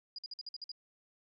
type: tone bursts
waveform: sine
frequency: 4879 Hz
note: D#8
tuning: 35 cents flat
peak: -40 dBFS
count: 8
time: 0.16-0.717 s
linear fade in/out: 2 ms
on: 25 ms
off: 51 ms
effects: none